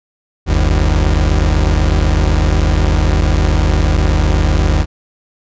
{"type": "tone pair together", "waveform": "35% pulse", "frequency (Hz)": [47.92, 76], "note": ["G1", "D#2"], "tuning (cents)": [-39, -40], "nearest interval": "minor sixth", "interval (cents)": 799, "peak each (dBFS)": -11, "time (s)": [0.46, 4.86], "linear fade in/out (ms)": 50, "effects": ["resampled to 16000 Hz"]}